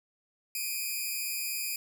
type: tone pair together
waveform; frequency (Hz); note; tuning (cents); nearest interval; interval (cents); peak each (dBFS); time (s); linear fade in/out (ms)
5% pulse; 2364 / 2497; D7 / D#7; +11 / +6; minor second; 95; -26 / -24; 0.55-1.76; 2
effects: none